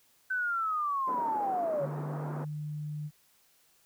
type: linear sweep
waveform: sine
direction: down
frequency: 1534 to 539 Hz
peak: -28 dBFS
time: 0.3-1.86 s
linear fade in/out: 10 ms
type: band-pass noise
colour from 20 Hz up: pink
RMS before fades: -41 dBFS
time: 1.07-2.45 s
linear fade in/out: 10 ms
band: 220 to 1200 Hz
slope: 24 dB/octave
type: tone with pitch glide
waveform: sine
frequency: 149 to 149.95 Hz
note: D3 to D3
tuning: +25 to +36 cents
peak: -34 dBFS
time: 1.79-3.11 s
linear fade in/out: 50 ms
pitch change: +11 cents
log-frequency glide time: 1.93-2.39 s
effects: white hiss -66 dBFS RMS until 3.85 s